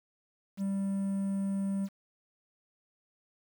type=tone; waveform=triangle; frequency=196 Hz; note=G3; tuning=in tune; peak=-27 dBFS; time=0.57-1.89 s; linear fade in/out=50 ms; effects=9-bit

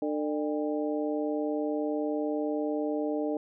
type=harmonic tone with a mistuned harmonic; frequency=150 Hz; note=D3; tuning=37 cents sharp; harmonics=2 / 3 / 4 / 5; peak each=-30 / -33 / -34 / -40 dBFS; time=0.02-3.37 s; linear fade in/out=2 ms; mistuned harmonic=5; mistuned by=+110 cents; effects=none

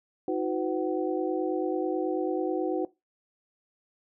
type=tone cluster; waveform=sine; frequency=316.9 / 366.1 / 505 / 752 Hz; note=D#4 / F#4 / B4 / F#5; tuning=+32 / -18 / +39 / +28 cents; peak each=-30 / -29 / -33 / -36 dBFS; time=0.28-2.85 s; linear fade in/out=2 ms; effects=noise-tail reverb RT60 0.2 s tail -18 dB re dry

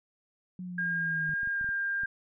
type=linear sweep; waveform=sine; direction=down; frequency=183.7 to 153.8 Hz; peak=-36 dBFS; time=0.59-1.34 s; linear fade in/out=2 ms
type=tone with pitch glide; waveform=sine; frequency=1616 to 1600.2 Hz; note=G#6 to G6; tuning=-48 to +35 cents; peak=-28 dBFS; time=0.78-2.06 s; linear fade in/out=5 ms; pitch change=-17 cents; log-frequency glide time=1.51-1.61 s
type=clicks; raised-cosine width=5 ms; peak=-36 dBFS; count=7; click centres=1.292 / 1.432 / 1.474 / 1.612 / 1.644 / 1.69 / 2.035 s
effects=none

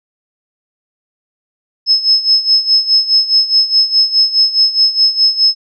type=tone with tremolo; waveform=sine; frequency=5190 Hz; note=E8; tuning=28 cents flat; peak=-5 dBFS; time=1.86-5.55 s; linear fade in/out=50 ms; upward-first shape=sine; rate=4.8 Hz; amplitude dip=80%; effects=none

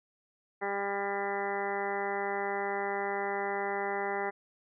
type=harmonic tone with a mistuned harmonic; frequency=199.5 Hz; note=G3; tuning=31 cents sharp; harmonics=1 / 2 / 3 / 4 / 5 / 6 / 7 / 8 / 9 / 10; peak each=-46 / -35 / -41 / -35 / -42 / -45 / -43 / -46 / -42 / -40 dBFS; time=0.61-4.31 s; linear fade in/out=20 ms; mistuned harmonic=8; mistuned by=+30 cents; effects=none

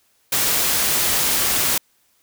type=noise; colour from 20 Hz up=white; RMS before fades=-19 dBFS; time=0.32-1.78 s; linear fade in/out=5 ms; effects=white hiss -62 dBFS RMS until 2.22 s

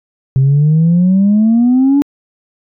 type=exponential sweep; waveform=sine; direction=up; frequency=130.81 to 289.1 Hz; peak=-5 dBFS; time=0.36-2.02 s; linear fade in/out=0 ms; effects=tanh soft clip ceiling -4 dBFS

